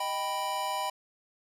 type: chord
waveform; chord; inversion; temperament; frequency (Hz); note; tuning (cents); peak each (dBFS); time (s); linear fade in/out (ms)
square; Eb augmented; none; equal; 622.3 / 784 / 987.8; Eb5 / G5 / B5; 0 / 0 / 0; -39 / -35 / -33; 0-0.9; 5
effects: resampled to 32000 Hz